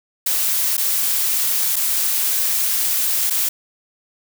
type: noise with dropouts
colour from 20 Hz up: blue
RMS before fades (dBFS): -19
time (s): 0.26-3.49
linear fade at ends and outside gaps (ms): 5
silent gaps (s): 0.769-0.778 / 1.759-1.763 / 3.3-3.306
effects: none